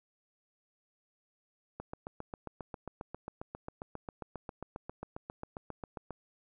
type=click train; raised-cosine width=1 ms; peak=-26 dBFS; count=33; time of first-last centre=1.8-6.107 s; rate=7.43 Hz; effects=none